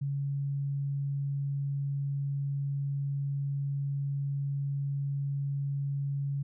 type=tone; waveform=sine; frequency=140 Hz; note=C#3; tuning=18 cents sharp; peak=-29 dBFS; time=0.01-6.43 s; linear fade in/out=10 ms; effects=none